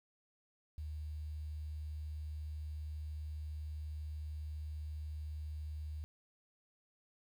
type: tone with quantisation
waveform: sine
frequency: 76.2 Hz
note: D#2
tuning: 36 cents flat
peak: -40 dBFS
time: 0.78-6.04 s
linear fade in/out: 0 ms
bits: 11
effects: none